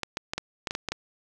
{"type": "clicks", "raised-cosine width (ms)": 0.2, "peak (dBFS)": -12, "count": 9, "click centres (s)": [0.033, 0.171, 0.335, 0.38, 0.672, 0.709, 0.751, 0.887, 0.92], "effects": []}